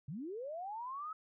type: linear sweep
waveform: sine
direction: up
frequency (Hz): 122.9 to 1300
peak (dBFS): -40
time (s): 0.08-1.13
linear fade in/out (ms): 5
effects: none